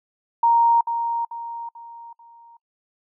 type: tone with echo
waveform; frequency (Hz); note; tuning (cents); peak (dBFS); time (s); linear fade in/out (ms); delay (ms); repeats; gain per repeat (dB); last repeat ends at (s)
sine; 932.3; A#5; 0; -13; 0.43-0.81; 5; 440; 4; -8; 2.57
effects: noise-tail reverb RT60 0.1 s tail -26 dB re dry